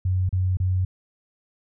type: tone with dropouts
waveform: sine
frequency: 92.5 Hz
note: F#2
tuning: in tune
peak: -19 dBFS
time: 0.05-0.85 s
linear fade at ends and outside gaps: 5 ms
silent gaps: 0.292-0.327 / 0.571-0.6 s
effects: none